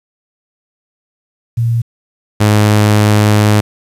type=tone pair in turn; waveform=sine / sawtooth; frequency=116.54 / 105.31 Hz; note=A#2 / G#2; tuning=0 / +25 cents; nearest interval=major second; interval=175 cents; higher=first; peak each=-10 / -3 dBFS; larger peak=second; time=1.57-1.82 / 2.4-3.61 s; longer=second; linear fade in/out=10 ms; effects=resampled to 32000 Hz + 7-bit